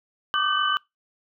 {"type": "tone cluster", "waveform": "sine", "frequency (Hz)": [1162, 1209, 1538, 2992], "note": ["D6", "D6", "G6", "F#7"], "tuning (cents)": [-19, 50, -33, 19], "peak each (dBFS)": -26, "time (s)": [0.34, 0.77], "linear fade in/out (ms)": 0, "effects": ["noise-tail reverb RT60 0.2 s tail -24 dB re dry"]}